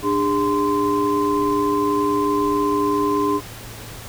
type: tone cluster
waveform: sine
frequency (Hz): 297.3 / 406.8 / 1034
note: D4 / G#4 / C6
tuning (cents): +21 / -36 / -21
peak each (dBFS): -21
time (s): 0.02-3.41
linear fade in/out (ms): 50
effects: added 112 Hz sine -39 dBFS peak until 4.08 s + pink hiss -37 dBFS RMS until 4.08 s